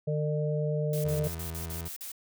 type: harmonic tone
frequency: 150.8 Hz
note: D3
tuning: 46 cents sharp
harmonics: 1 / 3 / 4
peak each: -28 / -33 / -34 dBFS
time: 0.07-1.28 s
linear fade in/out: 10 ms
type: noise bursts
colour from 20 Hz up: blue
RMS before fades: -40 dBFS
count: 8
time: 0.93-2.118 s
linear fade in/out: 2 ms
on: 110 ms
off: 44 ms
type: tone with vibrato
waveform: 30% pulse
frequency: 82.41 Hz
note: E2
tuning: in tune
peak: -33 dBFS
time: 1.04-1.89 s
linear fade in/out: 20 ms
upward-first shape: sine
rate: 5.5 Hz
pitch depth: 23 cents each way
effects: none